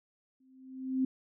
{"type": "tone with exponential growth", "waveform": "sine", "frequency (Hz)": 261.2, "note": "C4", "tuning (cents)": -3, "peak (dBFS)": -24, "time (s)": [0.4, 1.05], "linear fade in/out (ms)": 5, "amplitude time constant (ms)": 140, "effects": []}